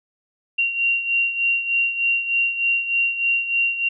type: beating tone pair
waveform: sine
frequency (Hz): 2758 / 2761.3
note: F7 / F7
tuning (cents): -22 / -20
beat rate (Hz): 3.3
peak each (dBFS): -19 / -25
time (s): 0.58-3.89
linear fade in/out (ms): 10
effects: none